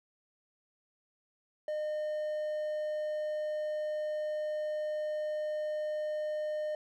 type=tone; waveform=triangle; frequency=609 Hz; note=D#5; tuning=37 cents flat; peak=-30 dBFS; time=1.68-6.75 s; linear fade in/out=2 ms; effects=none